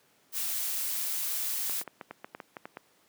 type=noise; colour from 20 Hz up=blue; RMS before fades=-32 dBFS; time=0.32-1.84 s; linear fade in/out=50 ms
type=clicks; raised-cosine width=0.5 ms; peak=-24 dBFS; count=11; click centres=1.696 / 1.814 / 1.877 / 2.012 / 2.11 / 2.245 / 2.349 / 2.402 / 2.568 / 2.655 / 2.771 s
effects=pink hiss -65 dBFS RMS until 3.08 s + high-pass 200 Hz 12 dB/octave